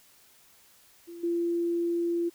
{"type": "tone with level steps", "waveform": "sine", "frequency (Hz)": 341.8, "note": "F4", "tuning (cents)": -37, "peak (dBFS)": [-40, -25], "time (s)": [1.07, 2.3], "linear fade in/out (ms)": 20, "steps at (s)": 1.23, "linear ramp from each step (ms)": 10, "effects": ["white hiss -59 dBFS RMS until 2.34 s"]}